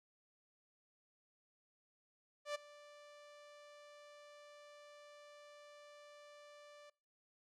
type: tone with ADSR envelope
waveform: sawtooth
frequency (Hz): 587.3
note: D5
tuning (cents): 0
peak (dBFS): -33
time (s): 2.45-6.9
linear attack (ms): 100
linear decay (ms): 13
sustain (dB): -20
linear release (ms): 6
effects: noise-tail reverb RT60 0.6 s tail -26 dB re dry + low-pass 7000 Hz 12 dB/octave